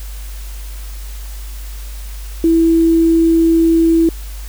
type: tone with quantisation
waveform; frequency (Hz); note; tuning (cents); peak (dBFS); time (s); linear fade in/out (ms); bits
sine; 329.6; E4; 0; -8; 2.44-4.09; 2; 6
effects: added 50 Hz sine -25 dBFS peak until 4.48 s + white hiss -38 dBFS RMS until 4.48 s